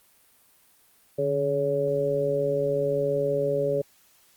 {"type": "harmonic tone with a mistuned harmonic", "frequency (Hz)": 140.8, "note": "C#3", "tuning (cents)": 27, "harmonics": [1, 2, 3, 4], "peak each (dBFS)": [-32, -36, -26, -25], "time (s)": [1.18, 3.82], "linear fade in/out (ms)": 10, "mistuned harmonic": 1, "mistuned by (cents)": 76, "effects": ["white hiss -60 dBFS RMS until 4.36 s", "Opus 32 kbps"]}